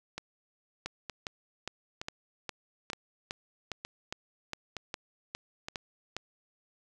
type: two click trains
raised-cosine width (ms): 0.2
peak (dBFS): -20 / -18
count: 7 / 14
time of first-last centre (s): 0.18-5.685 / 0.86-6.166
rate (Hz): 1.09 / 2.45
effects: none